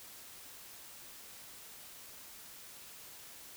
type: silence
effects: white hiss -52 dBFS RMS until 3.56 s